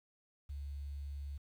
sine tone, 70.8 Hz, C#2, 37 cents sharp, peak -40 dBFS, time 0.49-1.38 s, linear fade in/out 10 ms, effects 11-bit

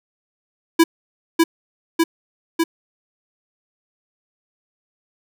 square tone with echo, 330 Hz, E4, 2 cents sharp, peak -9 dBFS, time 0.79-0.84 s, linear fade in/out 10 ms, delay 600 ms, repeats 3, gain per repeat -2 dB, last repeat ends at 2.64 s, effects none

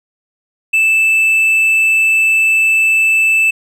triangle tone, 2637 Hz, E7, in tune, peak -7 dBFS, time 0.73-3.51 s, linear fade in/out 10 ms, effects none

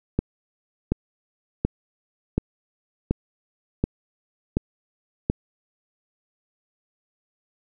click train, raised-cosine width 3 ms, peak -7 dBFS, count 8, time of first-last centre 0.19-5.299 s, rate 1.37 Hz, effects none

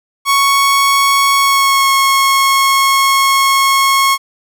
sawtooth tone with pitch glide, 1108.7 to 1091.5 Hz, C#6 to C#6, 0 to -27 cents, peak -5 dBFS, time 0.25-4.18 s, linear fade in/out 50 ms, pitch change -27 cents, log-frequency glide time 1.37-1.9 s, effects none

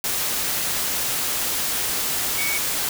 sine tone in noise, 2242 Hz, C#7, 19 cents sharp, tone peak -25 dBFS, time 2.38-2.58 s, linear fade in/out 2 ms, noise white, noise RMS -24 dBFS, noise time 0.04-2.89 s, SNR -4 dB, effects none

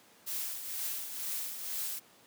blue noise with tremolo, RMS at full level -35 dBFS, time 0.26-2 s, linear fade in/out 20 ms, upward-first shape triangle, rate 2.1 Hz, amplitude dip 60%, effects pink hiss -60 dBFS RMS until 2.26 s + high-pass 200 Hz 12 dB/octave

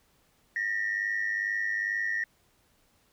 sine tone pair together, 1811.7 / 1914 Hz, A#6 / A#6, -50 / +45 cents, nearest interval minor second, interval 95 cents, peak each -29 / -29 dBFS, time 0.56-2.24 s, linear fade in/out 2 ms, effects tanh soft clip ceiling -22 dBFS + pink hiss -67 dBFS RMS until 3.12 s

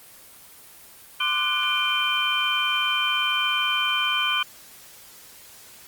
sine tone cluster, 1043 / 1184 / 1478 / 2400 / 3100 Hz, C6 / D6 / F#6 / D7 / G7, -6 / +14 / -2 / +37 / -20 cents, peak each -32 / -29 / -29 / -26 / -24 dBFS, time 1.2-4.43 s, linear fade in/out 5 ms, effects white hiss -47 dBFS RMS until 5.87 s + Opus 24 kbps

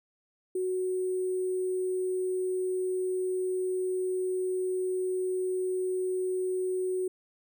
sine tone with sample-and-hold, 370 Hz, F#4, in tune, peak -27 dBFS, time 0.55-7.08 s, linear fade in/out 5 ms, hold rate 8820 Hz, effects none

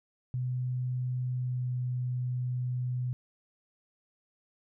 sine tone with pitch glide, 126 to 125.06 Hz, B2 to B2, +35 to +22 cents, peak -29 dBFS, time 0.34-3.13 s, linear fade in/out 0 ms, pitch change -13 cents, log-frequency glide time 1.3-1.74 s, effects none

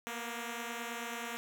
5% pulse beating tone pair, 233.1 / 242.5 Hz, A#3 / B3, 0 / -31 cents, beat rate 9.4 Hz, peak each -28 / -33 dBFS, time 0.07-1.37 s, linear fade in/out 0 ms, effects none

